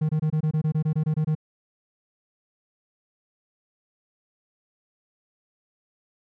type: tone bursts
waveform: triangle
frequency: 155.1 Hz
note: D#3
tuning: 5 cents flat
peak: -18 dBFS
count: 13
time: 0.01-1.352 s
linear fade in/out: 10 ms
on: 82 ms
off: 23 ms
effects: none